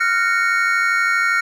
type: chord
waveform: triangle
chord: Gb major seventh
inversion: third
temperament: just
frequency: 1387.5 / 1480 / 1850 / 2220 Hz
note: F6 / Gb6 / Bb6 / Db7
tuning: -12 / 0 / -14 / +2 cents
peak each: -16 / -22 / -20 / -20 dBFS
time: 0-1.41 s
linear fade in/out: 10 ms
effects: none